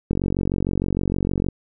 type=click train; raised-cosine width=3 ms; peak=-9 dBFS; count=65; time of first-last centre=0.11-1.486 s; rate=46.5 Hz; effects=none